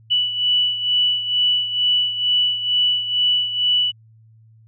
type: beating tone pair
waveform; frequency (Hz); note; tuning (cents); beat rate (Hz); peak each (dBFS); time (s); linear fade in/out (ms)
sine; 2960 / 2962.2; F#7 / F#7; 0 / +1; 2.2; -17 / -23; 0.1-3.92; 20
effects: added 111 Hz sine -47 dBFS peak until 4.67 s